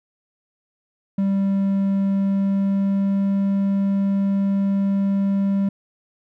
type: tone with pitch glide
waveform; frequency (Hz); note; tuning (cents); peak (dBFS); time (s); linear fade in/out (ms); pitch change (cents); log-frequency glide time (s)
triangle; 196 to 197.14; G3 to G3; 0 to +10; -15; 1.18-5.69; 5; +10; 2.11-3.33
effects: none